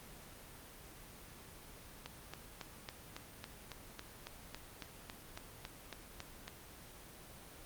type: click train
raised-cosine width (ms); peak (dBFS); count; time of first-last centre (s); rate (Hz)
0.2; -26; 17; 2.06-6.48; 3.62
effects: pink hiss -54 dBFS RMS until 7.65 s + Opus 24 kbps

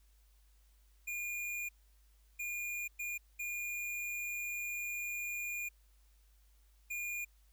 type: tone bursts at uneven times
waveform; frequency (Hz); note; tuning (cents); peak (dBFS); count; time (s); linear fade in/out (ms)
square; 2424; D#7; -46; -38; 5; 1.07-1.69 / 2.39-2.88 / 2.99-3.18 / 3.39-5.69 / 6.9-7.25; 10
effects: added 51 Hz sine -63 dBFS peak until 7.52 s + white hiss -74 dBFS RMS until 7.52 s

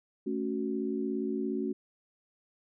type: chord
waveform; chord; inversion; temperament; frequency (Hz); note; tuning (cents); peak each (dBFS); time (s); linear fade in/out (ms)
sine; F# minor; first; equal; 220 / 277.2 / 370; A3 / C#4 / F#4; 0 / 0 / 0; -34; 0.26-1.73; 10
effects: none

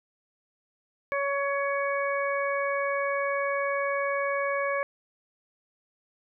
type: harmonic tone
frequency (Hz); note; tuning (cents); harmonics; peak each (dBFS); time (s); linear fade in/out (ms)
560; C#5; +18; 1 / 2 / 3 / 4; -28 / -31 / -33 / -34; 1.12-4.83; 0
effects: none

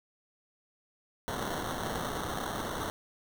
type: noise with sample-and-hold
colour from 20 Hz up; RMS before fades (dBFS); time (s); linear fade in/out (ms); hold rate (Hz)
white; -35; 1.28-2.9; 0; 2450
effects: none

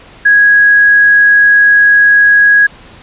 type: tone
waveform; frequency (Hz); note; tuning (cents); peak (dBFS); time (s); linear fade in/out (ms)
sine; 1658; G#6; -3; -3; 0.25-2.67; 10
effects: pink hiss -37 dBFS RMS until 3.02 s + resampled to 8000 Hz

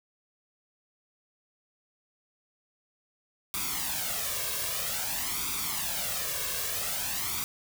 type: noise with flanger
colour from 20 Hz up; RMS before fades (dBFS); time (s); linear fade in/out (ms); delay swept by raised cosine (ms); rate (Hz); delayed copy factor
white; -32; 3.54-7.44; 0; 0.84 to 1.84; 0.51; +0.7
effects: none

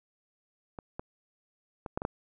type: clicks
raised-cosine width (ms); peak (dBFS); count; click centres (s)
1; -26 / -22 / -23 / -16 / -21 / -15; 6; 0.788 / 0.995 / 1.862 / 1.975 / 2.019 / 2.051
effects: none

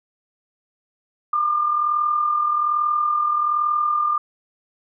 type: tone with amplitude modulation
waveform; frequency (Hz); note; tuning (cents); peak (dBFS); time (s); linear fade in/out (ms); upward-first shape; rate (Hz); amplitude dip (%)
sine; 1200; D6; +37; -15; 1.33-4.18; 5; sine; 41.2; 50
effects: none

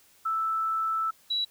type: tone pair in turn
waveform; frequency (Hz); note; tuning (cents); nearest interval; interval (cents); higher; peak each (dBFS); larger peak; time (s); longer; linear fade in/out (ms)
sine; 1318.5 / 3915; E6 / B7; 0 / -16; octave + perfect fifth; 1884; second; -25; neither; 0.25-1.11 / 1.3-1.45; first; 10
effects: white hiss -60 dBFS RMS until 1.5 s

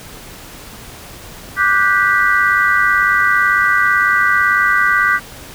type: chord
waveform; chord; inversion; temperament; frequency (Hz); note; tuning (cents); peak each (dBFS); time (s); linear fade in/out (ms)
sine; G major seventh; second; just; 1176 / 1470 / 1568 / 1960; D6 / F#6 / G6 / B6; +2 / -12 / 0 / -14; -16; 1.56-5.2; 50
effects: pink hiss -35 dBFS RMS until 5.54 s

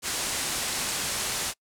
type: low-pass noise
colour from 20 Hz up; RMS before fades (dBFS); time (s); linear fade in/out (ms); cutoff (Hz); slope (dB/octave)
white; -30; 0.02-1.54; 50; 10000; 24
effects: noise-tail reverb RT60 0.1 s tail -26 dB re dry

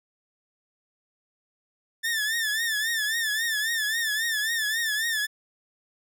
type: tone with vibrato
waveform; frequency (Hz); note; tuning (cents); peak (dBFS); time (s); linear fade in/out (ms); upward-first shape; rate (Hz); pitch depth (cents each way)
sawtooth; 1773; A6; +13; -21; 2.03-5.27; 20; triangle; 3.7; 110
effects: none

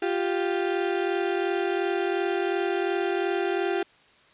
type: tone pair together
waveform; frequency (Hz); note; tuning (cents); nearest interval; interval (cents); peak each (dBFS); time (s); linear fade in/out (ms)
35% pulse; 349.2 / 392; F4 / G4; 0 / 0; major second; 200; -25 / -25; 0.02-3.83; 5
effects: white hiss -57 dBFS RMS until 4.33 s + resampled to 8000 Hz

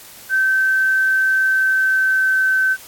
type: tone with pitch glide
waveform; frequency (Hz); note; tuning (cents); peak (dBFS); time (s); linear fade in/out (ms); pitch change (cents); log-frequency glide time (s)
sine; 1545 to 1535.2; G6 to G6; -26 to -37; -13; 0.29-2.77; 50; -11; 1.4-2.56
effects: white hiss -40 dBFS RMS until 2.87 s + AAC 64 kbps

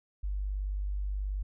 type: tone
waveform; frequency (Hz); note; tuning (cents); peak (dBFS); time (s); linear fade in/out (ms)
sine; 49.31; G1; +11; -30; 0.23-1.43; 10
effects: none

